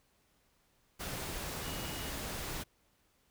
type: tone in noise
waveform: sine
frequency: 2900 Hz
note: F#7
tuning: 35 cents flat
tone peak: -49 dBFS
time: 1.63-2.11 s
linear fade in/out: 20 ms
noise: pink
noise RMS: -40 dBFS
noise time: 0.99-2.64 s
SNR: -12 dB
effects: pink hiss -72 dBFS RMS until 3.3 s